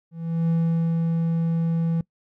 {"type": "tone with ADSR envelope", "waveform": "triangle", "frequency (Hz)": 165.6, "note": "E3", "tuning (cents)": 8, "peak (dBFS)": -16, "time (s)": [0.11, 2.01], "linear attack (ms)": 380, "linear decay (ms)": 440, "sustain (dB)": -2, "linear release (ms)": 3, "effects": ["noise-tail reverb RT60 0.1 s tail -22 dB re dry"]}